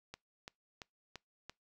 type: click train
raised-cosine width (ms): 0.2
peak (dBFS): -28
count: 5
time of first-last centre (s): 0.14-1.496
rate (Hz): 2.95
effects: noise-tail reverb RT60 0.2 s tail -25 dB re dry